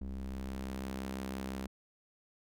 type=ring-modulated tone; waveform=sawtooth; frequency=65.9 Hz; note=C2; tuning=13 cents sharp; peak=-31 dBFS; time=0.01-1.67 s; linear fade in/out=5 ms; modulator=132 Hz; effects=none